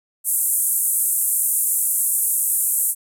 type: band-pass noise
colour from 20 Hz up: pink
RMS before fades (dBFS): -20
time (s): 0.24-2.95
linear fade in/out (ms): 50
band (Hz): 8300 to 14000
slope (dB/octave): 48
effects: none